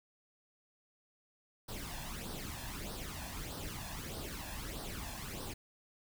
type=noise with flanger; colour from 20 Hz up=pink; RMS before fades=-43 dBFS; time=1.68-5.54 s; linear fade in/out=10 ms; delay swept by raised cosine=0.21 to 1.19 ms; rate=1.6 Hz; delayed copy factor=+0.65; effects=none